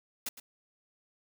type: noise with echo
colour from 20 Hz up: white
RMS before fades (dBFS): -35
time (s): 0.26-0.29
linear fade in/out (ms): 5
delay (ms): 110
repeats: 1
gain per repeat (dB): -13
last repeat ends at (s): 0.4
effects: none